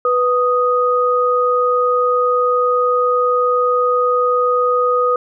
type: tone pair together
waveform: sine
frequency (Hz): 494.4 / 1244.5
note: B4 / D#6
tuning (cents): +2 / 0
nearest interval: octave + major third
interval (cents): 1598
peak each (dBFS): -15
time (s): 0.05-5.16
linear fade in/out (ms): 2
effects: none